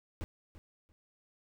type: noise with echo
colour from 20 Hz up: brown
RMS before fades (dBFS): -37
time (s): 0.21-0.24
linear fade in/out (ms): 0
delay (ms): 340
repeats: 2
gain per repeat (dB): -14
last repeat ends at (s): 0.92
effects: none